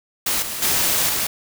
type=noise with level steps; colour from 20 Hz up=white; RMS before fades=-21 / -28 / -19 / -22 dBFS; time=0.26-1.27 s; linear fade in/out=5 ms; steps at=0.42 / 0.62 / 1.09 s; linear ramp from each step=5 ms; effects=none